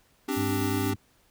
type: chord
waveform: square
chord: C suspended second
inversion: none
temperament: equal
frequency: 261.6 / 293.7 / 392 Hz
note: C4 / D4 / G4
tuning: 0 / 0 / 0 cents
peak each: -32 / -31 / -33 dBFS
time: 0.28-0.94 s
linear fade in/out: 10 ms
type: noise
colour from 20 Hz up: blue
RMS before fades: -40 dBFS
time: 0.31-0.91 s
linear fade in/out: 10 ms
type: harmonic tone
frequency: 100.8 Hz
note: G2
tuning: 49 cents sharp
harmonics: 1 / 2 / 3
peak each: -30 / -37 / -42 dBFS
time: 0.36-0.96 s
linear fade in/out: 20 ms
effects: pink hiss -64 dBFS RMS until 1.3 s